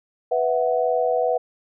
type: chord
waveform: sine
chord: B suspended fourth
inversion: none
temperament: just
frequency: 493.9 / 658.5 / 740.8 Hz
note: B4 / E5 / F#5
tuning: 0 / -2 / +2 cents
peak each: -21 / -23 / -24 dBFS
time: 0.31-1.38 s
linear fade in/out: 10 ms
effects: none